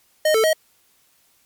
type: tone with pitch steps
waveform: square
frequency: 618 / 441.8 / 632 Hz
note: D#5 / A4 / D#5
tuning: -12 / +7 / +27 cents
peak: -15 dBFS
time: 0.25-0.532 s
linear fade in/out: 5 ms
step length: 94 ms
effects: white hiss -60 dBFS RMS until 1.45 s + MP3 96 kbps